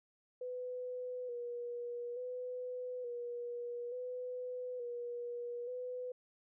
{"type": "tone with vibrato", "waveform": "sine", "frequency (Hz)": 490.1, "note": "B4", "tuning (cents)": -13, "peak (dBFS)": -39, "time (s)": [0.41, 6.12], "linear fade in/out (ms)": 5, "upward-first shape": "square", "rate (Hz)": 0.57, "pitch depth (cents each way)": 34, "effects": []}